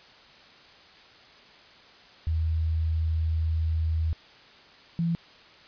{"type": "tone pair in turn", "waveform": "sine", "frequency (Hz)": [80.4, 168.11], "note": ["E2", "E3"], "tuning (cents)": [-43, 34], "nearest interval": "octave + minor second", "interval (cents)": 1277, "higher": "second", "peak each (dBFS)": -23, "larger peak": "neither", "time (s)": [[2.27, 4.13], [4.99, 5.15]], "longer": "first", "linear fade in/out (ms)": 0, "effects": ["white hiss -52 dBFS RMS until 5.67 s", "resampled to 11025 Hz"]}